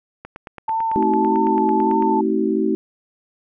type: click train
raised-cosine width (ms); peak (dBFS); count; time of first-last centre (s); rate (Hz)
0.5; -19; 17; 0.25-2.024; 9.02
type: tone with vibrato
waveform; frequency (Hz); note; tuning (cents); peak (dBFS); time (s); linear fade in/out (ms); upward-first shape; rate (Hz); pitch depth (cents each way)
sine; 883; A5; +6; -18; 0.68-2.21; 5; triangle; 1.7; 42
type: chord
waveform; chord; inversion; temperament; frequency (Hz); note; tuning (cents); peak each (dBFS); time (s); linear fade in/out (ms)
sine; A diminished seventh; none; just; 220 / 264 / 316.8 / 380.2; A3 / C4 / Eb4 / Gb4; 0 / +16 / +31 / +47; -22 / -25 / -21 / -21; 0.96-2.75; 0
effects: none